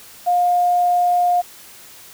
sine tone with quantisation, 710 Hz, F5, 28 cents sharp, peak -13 dBFS, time 0.26-1.42 s, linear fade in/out 20 ms, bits 7, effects white hiss -42 dBFS RMS until 2.13 s

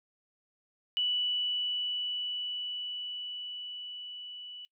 sine tone with level ramp, 2960 Hz, F#7, in tune, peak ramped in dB -26 to -42 dBFS, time 0.97-4.65 s, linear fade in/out 0 ms, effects noise-tail reverb RT60 0.1 s tail -21 dB re dry

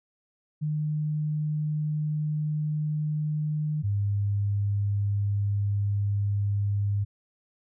sine tone pair in turn, 151.9 / 101.38 Hz, D#3 / G#2, -41 / -41 cents, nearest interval perfect fifth, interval 700 cents, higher first, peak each -25 / -23 dBFS, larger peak second, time 0.61-3.83 / 3.83-7.05 s, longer neither, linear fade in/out 20 ms, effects none

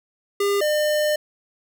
square tone pair in turn, 402.6 / 603.2 Hz, G4 / D5, +46 / +46 cents, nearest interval perfect fifth, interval 700 cents, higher second, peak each -19 dBFS, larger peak neither, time 0.4-0.61 / 0.61-1.16 s, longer second, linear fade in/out 5 ms, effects none

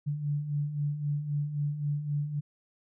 sine beating tone pair, 143.2 / 147 Hz, D3 / D3, -43 / +2 cents, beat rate 3.8 Hz, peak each -36 / -29 dBFS, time 0.06-2.41 s, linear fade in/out 20 ms, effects none

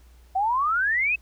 sine exponential sweep, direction up, 739 to 2637 Hz, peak -20 dBFS, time 0.35-1.16 s, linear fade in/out 10 ms, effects added 60 Hz sine -49 dBFS peak until 1.21 s + pink hiss -61 dBFS RMS until 1.21 s

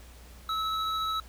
triangle tone pair together, 1299 / 3883 Hz, E6 / B7, -26 / -30 cents, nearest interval octave + perfect fifth, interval 1896 cents, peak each -27 / -33 dBFS, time 0.49-1.2 s, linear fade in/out 2 ms, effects added 60 Hz sine -48 dBFS peak until 1.28 s + pink hiss -54 dBFS RMS until 1.28 s

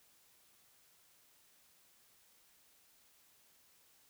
silence, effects white hiss -68 dBFS RMS until 4.09 s

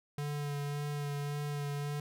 square tone with vibrato, 145 Hz, D3, 22 cents flat, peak -35 dBFS, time 0.18-2 s, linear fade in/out 2 ms, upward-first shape sine, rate 1.8 Hz, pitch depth 17 cents each way, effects none

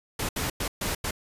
pink noise bursts at uneven times, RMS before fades -29 dBFS, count 5, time 0.19-0.29 / 0.36-0.5 / 0.6-0.68 / 0.81-0.95 / 1.04-1.11 s, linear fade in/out 5 ms, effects resampled to 32000 Hz

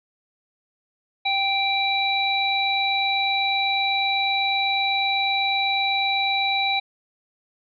harmonic tone, 784 Hz, G5, in tune, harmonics 1 / 3 / 5, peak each -24 / -24 / -24 dBFS, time 1.25-6.8 s, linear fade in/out 10 ms, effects none

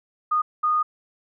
sine tone bursts at uneven times, 1231 Hz, D#6, 19 cents flat, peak -18 dBFS, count 2, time 0.31-0.42 / 0.63-0.83 s, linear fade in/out 10 ms, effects none

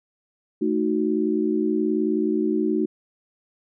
sine chord, D# diminished, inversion second, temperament equal, 220 / 311.1 / 370 Hz, A3 / D#4 / F#4, 0 / 0 / 0 cents, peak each -25 / -23 / -24 dBFS, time 0.61-2.86 s, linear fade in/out 10 ms, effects none

